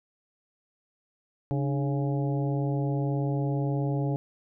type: harmonic tone with a mistuned harmonic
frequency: 138.59 Hz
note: C#3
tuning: in tune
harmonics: 1 / 2 / 3 / 4 / 5 / 6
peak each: -26 / -32 / -36 / -38 / -40 / -42 dBFS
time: 1.51-4.16 s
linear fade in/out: 0 ms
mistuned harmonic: 2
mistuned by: +110 cents
effects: none